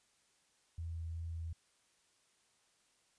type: tone with vibrato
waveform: sine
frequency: 82.7 Hz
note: E2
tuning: 6 cents sharp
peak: -39 dBFS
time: 0.78-1.53 s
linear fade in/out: 5 ms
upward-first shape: triangle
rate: 2.7 Hz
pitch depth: 12 cents each way
effects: white hiss -73 dBFS RMS until 3.18 s + resampled to 22050 Hz